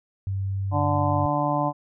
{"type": "tone with pitch glide", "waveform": "sine", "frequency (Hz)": [97.1, 98.91], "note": ["G2", "G2"], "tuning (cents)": [-16, 16], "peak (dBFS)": -24, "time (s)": [0.27, 1.26], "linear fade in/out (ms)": 0, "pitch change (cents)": 32, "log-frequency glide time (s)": [0.46, 1.11]}
{"type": "harmonic tone", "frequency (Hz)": 146.4, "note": "D3", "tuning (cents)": -5, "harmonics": [1, 2, 4, 5, 6, 7], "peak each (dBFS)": [-28, -28, -28, -28, -28, -28], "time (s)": [0.71, 1.73], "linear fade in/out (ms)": 50}
{"effects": []}